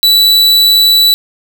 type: tone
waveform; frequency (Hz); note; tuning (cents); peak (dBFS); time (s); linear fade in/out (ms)
45% pulse; 3951; B7; 0; -5; 0.03-1.14; 0
effects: none